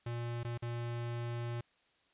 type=tone with dropouts; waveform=square; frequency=118.7 Hz; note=A#2; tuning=32 cents sharp; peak=-37 dBFS; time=0.06-1.61 s; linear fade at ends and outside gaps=5 ms; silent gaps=0.433-0.447 / 0.577-0.623 s; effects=white hiss -71 dBFS RMS until 2.13 s + resampled to 8000 Hz